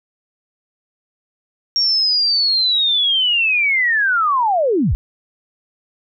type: linear sweep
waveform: sine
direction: down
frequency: 5588 to 33.41 Hz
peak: -13 dBFS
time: 1.76-4.95 s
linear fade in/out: 0 ms
effects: none